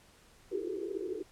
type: band-pass noise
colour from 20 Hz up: white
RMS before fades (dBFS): -37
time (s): 0.51-1.23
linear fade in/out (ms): 10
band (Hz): 330 to 440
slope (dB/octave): 96
effects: pink hiss -61 dBFS RMS until 1.31 s + low-pass 11000 Hz 12 dB/octave